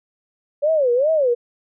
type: tone with vibrato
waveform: sine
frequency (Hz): 554.4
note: C#5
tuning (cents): 0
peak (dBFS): -14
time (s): 0.62-1.35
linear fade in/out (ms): 20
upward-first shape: sine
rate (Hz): 2.5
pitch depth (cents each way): 260
effects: none

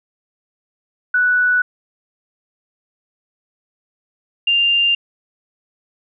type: tone pair in turn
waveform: sine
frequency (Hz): 1480 / 2794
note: F#6 / F7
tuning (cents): 0 / 0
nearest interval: major seventh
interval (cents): 1100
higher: second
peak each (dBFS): -12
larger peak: neither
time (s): 1.14-1.62 / 4.47-4.95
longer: neither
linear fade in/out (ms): 5
effects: none

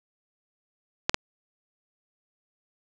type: clicks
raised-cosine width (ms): 0.2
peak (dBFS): -3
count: 2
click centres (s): 1.095 / 1.144
effects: resampled to 22050 Hz + 7-bit

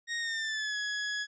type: tone with pitch glide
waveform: sawtooth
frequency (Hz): 1864.7 to 1680.6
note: A#6 to G#6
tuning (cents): 0 to +20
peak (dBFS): -28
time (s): 0.07-1.27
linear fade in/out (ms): 50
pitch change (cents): -180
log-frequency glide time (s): 0.19-0.77
effects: resampled to 16000 Hz

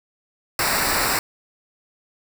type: noise with comb filter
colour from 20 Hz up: pink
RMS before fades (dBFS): -21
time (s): 0.59-1.19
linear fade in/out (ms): 2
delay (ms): 0.31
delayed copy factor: -0.75
effects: none

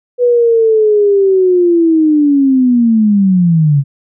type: linear sweep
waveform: sine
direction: down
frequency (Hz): 493.9 to 135.9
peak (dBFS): -6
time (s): 0.18-3.84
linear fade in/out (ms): 50
effects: none

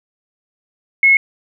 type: tone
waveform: sine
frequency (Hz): 2178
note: C#7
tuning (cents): -31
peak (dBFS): -7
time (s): 1.03-1.17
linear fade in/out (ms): 2
effects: none

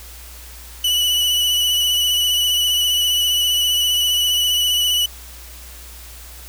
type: tone with vibrato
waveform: 40% pulse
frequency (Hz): 2960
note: F#7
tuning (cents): 0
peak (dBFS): -14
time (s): 0.84-5.06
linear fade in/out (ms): 5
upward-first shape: sine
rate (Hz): 15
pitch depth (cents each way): 23
effects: added 60 Hz sine -38 dBFS peak until 6.48 s + white hiss -40 dBFS RMS until 6.48 s

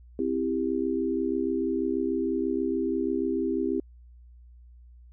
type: chord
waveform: sine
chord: C major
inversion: none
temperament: equal with one note detuned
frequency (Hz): 261.6 / 329.6 / 395.9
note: C4 / E4 / G4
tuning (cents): 0 / 0 / +17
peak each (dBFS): -29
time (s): 0.19-3.8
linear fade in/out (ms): 2
effects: added 60 Hz sine -48 dBFS peak until 5.12 s

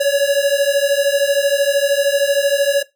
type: beating tone pair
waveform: square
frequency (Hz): 557 / 570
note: C#5 / C#5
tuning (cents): +8 / +48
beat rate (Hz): 13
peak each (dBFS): -17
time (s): 0-2.83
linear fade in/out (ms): 10
effects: noise-tail reverb RT60 0.2 s tail -20 dB re dry

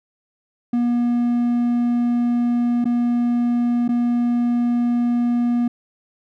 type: tone with dropouts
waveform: triangle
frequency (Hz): 240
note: B3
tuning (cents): -49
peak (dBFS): -14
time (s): 0.73-5.68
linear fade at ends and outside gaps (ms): 5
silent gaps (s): 2.844-2.854 / 3.88-3.889
effects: none

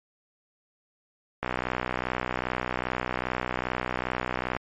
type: click train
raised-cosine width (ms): 0.5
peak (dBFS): -12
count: 197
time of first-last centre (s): 1.43-4.566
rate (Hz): 62.5
effects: MP3 48 kbps

